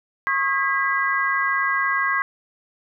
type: tone cluster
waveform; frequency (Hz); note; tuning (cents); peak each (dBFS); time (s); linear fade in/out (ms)
sine; 1093 / 1250 / 1625 / 1979; C#6 / D#6 / G#6 / B6; -25 / +8 / -38 / +3; -23 / -31 / -23 / -24; 0.27-2.22; 0
effects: none